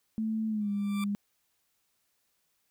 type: tone with pitch glide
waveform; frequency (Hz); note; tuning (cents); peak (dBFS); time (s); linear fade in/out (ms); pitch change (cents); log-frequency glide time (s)
sine; 220 to 202.9; A3 to G#3; 0 to -40; -28; 0.18-1.15; 0; -140; 0.48-0.7
type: tone with exponential growth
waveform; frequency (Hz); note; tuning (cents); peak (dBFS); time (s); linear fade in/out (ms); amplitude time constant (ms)
20% pulse; 1174.7; D6; 0; -30; 0.61-1.04; 2; 92
effects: white hiss -75 dBFS RMS until 2.7 s